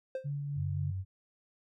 triangle tone with exponential decay, 523.3 Hz, C5, in tune, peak -28 dBFS, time 0.15-0.31 s, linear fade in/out 2 ms, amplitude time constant 34 ms
sine tone with tremolo, 142.9 Hz, D3, 47 cents flat, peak -32 dBFS, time 0.24-0.92 s, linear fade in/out 20 ms, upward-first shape sine, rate 3.7 Hz, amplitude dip 25%
sine tone, 94.6 Hz, F#2, 39 cents sharp, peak -33 dBFS, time 0.55-1.05 s, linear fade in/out 50 ms
effects none

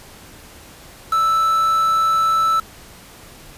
triangle tone with quantisation, 1318.5 Hz, E6, in tune, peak -12 dBFS, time 1.12-2.6 s, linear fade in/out 5 ms, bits 5, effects pink hiss -42 dBFS RMS until 3.57 s + resampled to 32000 Hz

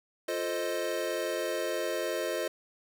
square chord, F dominant seventh, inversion none, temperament equal, 349.2 / 440 / 523.3 / 622.3 Hz, F4 / A4 / C5 / Eb5, 0 / 0 / 0 / 0 cents, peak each -37 / -38 / -36 / -35 dBFS, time 0.28-2.48 s, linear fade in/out 5 ms, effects none

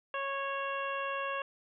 harmonic tone, 551 Hz, C#5, 11 cents flat, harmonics 1 / 2 / 3 / 4 / 5 / 6, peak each -38 / -36 / -40 / -50 / -41 / -51 dBFS, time 0.14-1.42 s, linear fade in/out 2 ms, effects none

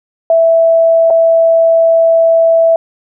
sine tone with dropouts, 659.3 Hz, E5, in tune, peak -5 dBFS, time 0.3-2.76 s, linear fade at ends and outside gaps 2 ms, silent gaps 1.102-1.106 s, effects none

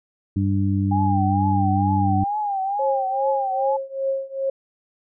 harmonic tone, 98 Hz, G2, in tune, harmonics 1 / 2 / 3, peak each -20 / -23 / -25 dBFS, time 0.36-2.24 s, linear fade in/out 5 ms
sine tone with vibrato, 805 Hz, G5, 46 cents sharp, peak -21 dBFS, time 0.91-3.77 s, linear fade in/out 10 ms, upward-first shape triangle, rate 2.2 Hz, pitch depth 110 cents each way
sine tone with tremolo, 540 Hz, C#5, 45 cents flat, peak -18 dBFS, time 2.79-4.5 s, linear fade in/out 5 ms, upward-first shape triangle, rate 2.5 Hz, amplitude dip 95%
effects none

